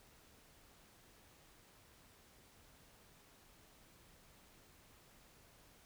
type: silence
effects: pink hiss -65 dBFS RMS until 5.85 s